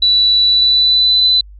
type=tone with pitch glide; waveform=sine; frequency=3951 to 4006 Hz; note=B7 to B7; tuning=0 to +24 cents; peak=-8 dBFS; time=0.02-1.41 s; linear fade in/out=5 ms; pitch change=+24 cents; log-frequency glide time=0.46-1.23 s; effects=added 50 Hz sine -34 dBFS peak until 1.59 s + AAC 48 kbps